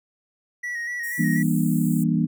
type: tone with vibrato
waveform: triangle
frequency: 1912 Hz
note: A#6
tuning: 43 cents sharp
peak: -25 dBFS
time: 0.63-1.43 s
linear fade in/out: 10 ms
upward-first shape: square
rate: 4.1 Hz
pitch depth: 33 cents each way
type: high-pass noise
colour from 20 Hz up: pink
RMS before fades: -38 dBFS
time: 1.03-2.04 s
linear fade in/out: 10 ms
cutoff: 7200 Hz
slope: 96 dB/octave
type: chord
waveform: sine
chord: E half-diminished seventh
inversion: none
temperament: just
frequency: 164.81 / 197.78 / 237.3 / 296.7 Hz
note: E3 / G3 / Bb3 / D4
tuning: 0 / +16 / +31 / +18 cents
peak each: -22 / -25 / -23 / -27 dBFS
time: 1.18-2.27 s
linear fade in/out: 20 ms
effects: none